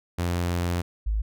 sawtooth / sine tone pair in turn, 87.31 / 53.05 Hz, F2 / G#1, 0 / +38 cents, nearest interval major sixth, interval 862 cents, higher first, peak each -20 / -22 dBFS, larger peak first, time 0.18-0.82 / 1.06-1.22 s, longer first, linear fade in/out 10 ms, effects none

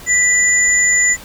sine tone pair together, 1975.5 / 7013 Hz, B6 / A8, 0 / -7 cents, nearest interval octave + minor seventh, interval 2193 cents, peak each -13 dBFS, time 0.06-1.17 s, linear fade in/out 50 ms, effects pink hiss -36 dBFS RMS until 1.24 s

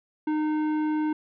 triangle tone with tanh clipping, 306.6 Hz, D#4, 25 cents flat, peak -25 dBFS, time 0.27-1.13 s, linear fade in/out 5 ms, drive 16 dB, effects none

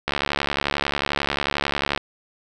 click train, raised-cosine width 0.3 ms, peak -5 dBFS, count 136, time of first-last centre 0.08-1.976 s, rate 71.2 Hz, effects none

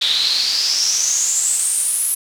pink noise with band-pass filter sweep, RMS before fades -18 dBFS, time 0.01-2.15 s, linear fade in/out 10 ms, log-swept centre 3600 to 11000 Hz, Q 8.8, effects none

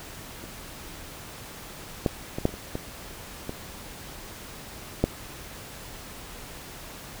clicks, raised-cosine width 2 ms, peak -27 / -8 / -16 / -7 / -25 / -25 / -16 / -17 / -6 dBFS, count 9, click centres 0.44 / 2.062 / 2.385 / 2.454 / 2.492 / 2.54 / 2.754 / 3.494 / 5.04 s, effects pink hiss -42 dBFS RMS until 7.2 s

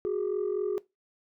sine tone pair together, 370 / 414.2 Hz, F#4 / G#4, 0 / -5 cents, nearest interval major second, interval 195 cents, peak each -28 dBFS, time 0.05-0.78 s, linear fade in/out 0 ms, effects noise-tail reverb RT60 0.2 s tail -21 dB re dry + tanh soft clip ceiling -23 dBFS

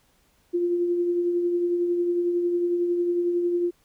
sine tone with tremolo, 349.2 Hz, F4, in tune, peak -19 dBFS, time 0.53-3.71 s, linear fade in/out 20 ms, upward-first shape triangle, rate 11 Hz, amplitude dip 40%, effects pink hiss -64 dBFS RMS until 3.84 s

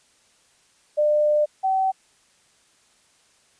sine tone pair in turn, 599 / 764.1 Hz, D5 / G5, +34 / -44 cents, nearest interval major third, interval 422 cents, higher second, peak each -16 / -18 dBFS, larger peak first, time 0.97-1.46 / 1.63-1.92 s, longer first, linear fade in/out 20 ms, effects white hiss -60 dBFS RMS until 3.59 s + resampled to 22050 Hz

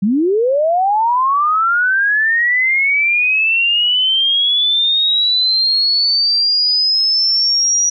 sine linear sweep, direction up, 182.4 to 5800 Hz, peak -11 dBFS, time 0.02-7.9 s, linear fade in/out 10 ms, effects none

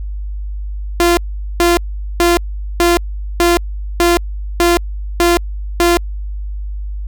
sawtooth tone bursts, 345.5 Hz, F4, 19 cents flat, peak -5 dBFS, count 9, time 1-5.97 s, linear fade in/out 0 ms, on 170 ms, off 430 ms, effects added 50 Hz sine -20 dBFS peak until 7.07 s

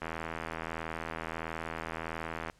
click train, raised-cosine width 0.5 ms, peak -21 dBFS, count 203, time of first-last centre 0.02-2.499 s, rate 81.5 Hz, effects pink hiss -65 dBFS RMS until 2.59 s + low-pass 9000 Hz 12 dB/octave

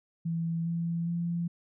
sine tone with pitch steps, 166 / 168.41 / 170.86 Hz, E3 / E3 / F3, +12 / +37 / -38 cents, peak -28 dBFS, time 0.25-1.48 s, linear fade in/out 10 ms, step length 410 ms, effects none

